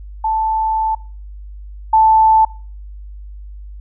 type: tone pair in turn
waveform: sine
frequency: 880 / 880 Hz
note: A5 / A5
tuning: 0 / 0 cents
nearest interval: unison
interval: 0 cents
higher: neither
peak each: -14 / -7 dBFS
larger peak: second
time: 0.24-0.95 / 1.93-2.45 s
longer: first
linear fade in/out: 5 ms
effects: noise-tail reverb RT60 0.4 s tail -22 dB re dry + added 50 Hz sine -30 dBFS peak until 3.8 s